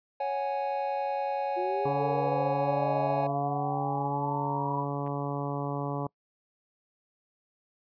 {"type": "chord", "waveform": "triangle", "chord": "C# suspended fourth", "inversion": "none", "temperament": "equal", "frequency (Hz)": [554.4, 740, 830.6], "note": ["C#5", "F#5", "G#5"], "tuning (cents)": [0, 0, 0], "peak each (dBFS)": [-30, -34, -29], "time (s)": [0.2, 3.27], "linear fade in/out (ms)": 5}
{"type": "linear sweep", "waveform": "sine", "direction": "up", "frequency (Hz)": [352.2, 987.8], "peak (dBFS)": -31, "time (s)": [1.56, 4.85], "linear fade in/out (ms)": 20}
{"type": "harmonic tone", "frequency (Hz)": 142.1, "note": "C#3", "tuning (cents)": 43, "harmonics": [1, 2, 3, 4, 5, 6, 7, 8], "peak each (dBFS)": [-33, -36, -38, -39, -40, -41, -41, -42], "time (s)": [1.85, 6.07], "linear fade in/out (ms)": 5}
{"type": "clicks", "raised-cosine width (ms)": 0.5, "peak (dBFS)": -36, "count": 2, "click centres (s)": [5.065, 5.075]}
{"effects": ["noise-tail reverb RT60 0.1 s tail -25 dB re dry", "resampled to 11025 Hz"]}